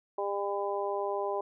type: harmonic tone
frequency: 200.9 Hz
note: G3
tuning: 43 cents sharp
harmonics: 2 / 3 / 4 / 5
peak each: -33 / -35 / -36 / -37 dBFS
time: 0.18-1.41 s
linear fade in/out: 5 ms
effects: none